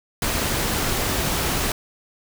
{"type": "noise", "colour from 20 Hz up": "pink", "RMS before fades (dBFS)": -23, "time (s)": [0.22, 1.72], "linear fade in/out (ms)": 2, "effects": []}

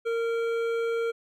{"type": "tone with hard clipping", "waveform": "sine", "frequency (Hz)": 461.1, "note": "A#4", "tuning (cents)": -19, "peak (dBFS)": -27, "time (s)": [0.05, 1.12], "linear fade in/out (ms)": 20, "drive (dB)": 11, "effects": []}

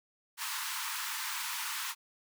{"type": "high-pass noise", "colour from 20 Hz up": "pink", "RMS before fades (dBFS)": -37, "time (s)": [0.37, 1.95], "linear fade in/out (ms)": 50, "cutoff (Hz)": 890, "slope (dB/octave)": 96, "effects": []}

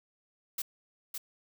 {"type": "noise with echo", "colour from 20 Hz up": "blue", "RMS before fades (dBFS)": -34, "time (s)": [0.58, 0.62], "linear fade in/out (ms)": 5, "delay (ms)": 560, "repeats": 1, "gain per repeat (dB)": -4, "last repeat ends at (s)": 1.18, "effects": []}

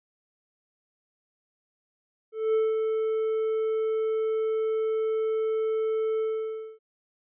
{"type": "tone with ADSR envelope", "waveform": "triangle", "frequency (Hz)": 440, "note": "A4", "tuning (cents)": 0, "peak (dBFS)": -18, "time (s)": [2.32, 6.79], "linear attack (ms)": 220, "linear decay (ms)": 200, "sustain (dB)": -4, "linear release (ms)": 590, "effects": ["resampled to 8000 Hz"]}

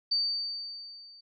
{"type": "tone with level ramp", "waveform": "sine", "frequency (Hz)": 4600, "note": "D8", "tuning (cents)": -37, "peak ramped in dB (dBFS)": [-23, -50], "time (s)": [0.11, 1.21], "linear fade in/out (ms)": 10, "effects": []}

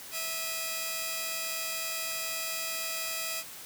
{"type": "tone pair together", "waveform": "5% pulse", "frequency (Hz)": [652.6, 2464], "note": ["E5", "D#7"], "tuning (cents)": [-18, -17], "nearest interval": "octave + major seventh", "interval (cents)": 2301, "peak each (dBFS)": -25, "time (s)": [0.11, 3.44], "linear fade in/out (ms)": 50, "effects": ["white hiss -45 dBFS RMS until 3.65 s", "high-pass 60 Hz 12 dB/octave"]}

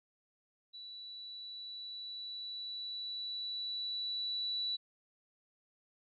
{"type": "tone with level ramp", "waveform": "sine", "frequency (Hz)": 3946, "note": "B7", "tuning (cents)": -2, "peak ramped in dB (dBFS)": [-46, -33], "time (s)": [0.73, 4.77], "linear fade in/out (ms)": 20, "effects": []}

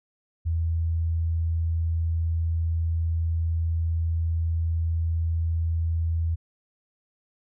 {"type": "tone", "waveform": "sine", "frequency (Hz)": 82.41, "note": "E2", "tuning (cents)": 0, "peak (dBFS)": -22, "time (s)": [0.45, 6.36], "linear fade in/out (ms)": 20, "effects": []}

